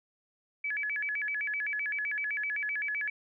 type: tone with vibrato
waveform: sine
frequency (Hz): 1975.5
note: B6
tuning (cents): 0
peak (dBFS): -30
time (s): 0.64-3.1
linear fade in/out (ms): 5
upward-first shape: square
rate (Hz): 7.8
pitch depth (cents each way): 260
effects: none